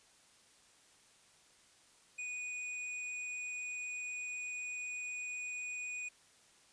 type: tone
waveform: square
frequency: 2473 Hz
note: D#7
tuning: 11 cents flat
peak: -40 dBFS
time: 2.18-6.09 s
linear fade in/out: 10 ms
effects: white hiss -65 dBFS RMS until 6.72 s + resampled to 22050 Hz